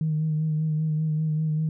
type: tone with vibrato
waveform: sine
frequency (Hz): 155.56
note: D#3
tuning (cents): 0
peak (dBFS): -21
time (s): 0.01-1.69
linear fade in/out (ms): 2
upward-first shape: sine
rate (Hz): 5.1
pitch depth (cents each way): 29
effects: tanh soft clip ceiling -17 dBFS